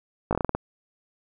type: slowing click train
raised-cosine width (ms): 1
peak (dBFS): -10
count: 8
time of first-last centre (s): 0.31-0.55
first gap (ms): 18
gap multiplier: 1.21
effects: none